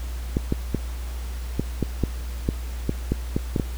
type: clicks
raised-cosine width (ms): 3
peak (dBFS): -8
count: 12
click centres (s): 0.369 / 0.524 / 0.747 / 1.596 / 1.827 / 2.037 / 2.489 / 2.894 / 3.12 / 3.365 / 3.562 / 3.598
effects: added 60 Hz sine -28 dBFS peak until 3.77 s + pink hiss -43 dBFS RMS until 3.77 s